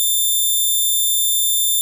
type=tone; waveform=5% pulse; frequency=3572 Hz; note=A7; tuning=25 cents sharp; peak=-7 dBFS; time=0-1.81 s; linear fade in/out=0 ms; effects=none